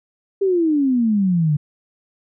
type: exponential sweep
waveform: sine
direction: down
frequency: 401.6 to 143.9 Hz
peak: -14 dBFS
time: 0.41-1.57 s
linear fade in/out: 10 ms
effects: none